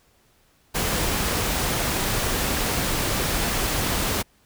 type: noise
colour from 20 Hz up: pink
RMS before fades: -24 dBFS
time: 0.74-4.23 s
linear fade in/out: 20 ms
effects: pink hiss -61 dBFS RMS until 4.45 s